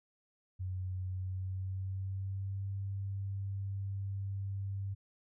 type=tone with pitch glide; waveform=sine; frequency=92.7 to 98.21 Hz; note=F#2 to G2; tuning=+4 to +4 cents; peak=-35 dBFS; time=0.59-4.95 s; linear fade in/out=20 ms; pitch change=+100 cents; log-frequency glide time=1.08-2.7 s; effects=none